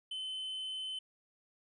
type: tone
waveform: triangle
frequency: 3053 Hz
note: G7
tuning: 46 cents flat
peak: -36 dBFS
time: 0.11-0.99 s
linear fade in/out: 5 ms
effects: resampled to 24000 Hz